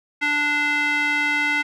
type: tone with band-pass filter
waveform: square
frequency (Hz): 293.7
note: D4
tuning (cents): 0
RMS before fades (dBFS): -21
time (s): 0.21-1.63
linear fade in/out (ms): 20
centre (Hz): 2000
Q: 3.5
effects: none